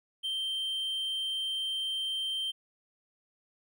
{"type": "tone", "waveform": "triangle", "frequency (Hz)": 3136, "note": "G7", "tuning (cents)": 0, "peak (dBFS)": -29, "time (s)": [0.23, 2.52], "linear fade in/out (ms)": 20, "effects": []}